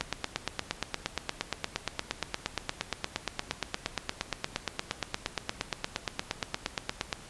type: click train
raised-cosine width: 0.2 ms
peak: -11 dBFS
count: 62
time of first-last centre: 0.01-7.128 s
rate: 8.57 Hz
effects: pink hiss -49 dBFS RMS until 7.29 s + resampled to 24000 Hz